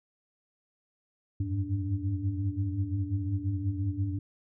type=tone cluster; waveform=sine; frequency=88.6 / 97.8 / 103.5 / 291.1 Hz; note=F2 / G2 / G#2 / D4; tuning=+25 / -4 / -5 / -15 cents; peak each=-36 / -31 / -33 / -36 dBFS; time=1.4-4.19 s; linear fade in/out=5 ms; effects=none